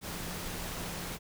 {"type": "tone in noise", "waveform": "sine", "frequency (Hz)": 174.4, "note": "F3", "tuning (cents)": -2, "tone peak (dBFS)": -45, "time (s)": [0.01, 1.19], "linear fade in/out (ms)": 50, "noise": "pink", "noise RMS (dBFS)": -39, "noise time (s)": [0.01, 1.19], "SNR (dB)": -9, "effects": []}